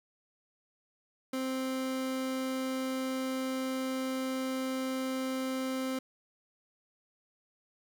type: tone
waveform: 30% pulse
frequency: 261.6 Hz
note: C4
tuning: in tune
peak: -29 dBFS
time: 1.33-5.99 s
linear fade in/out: 5 ms
effects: none